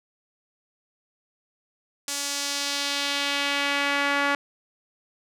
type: tone with band-pass filter sweep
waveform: sawtooth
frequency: 283.4 Hz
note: C#4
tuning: 38 cents sharp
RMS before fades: -26 dBFS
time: 2.08-4.35 s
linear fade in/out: 2 ms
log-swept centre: 7200 to 1600 Hz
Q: 1.3
effects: none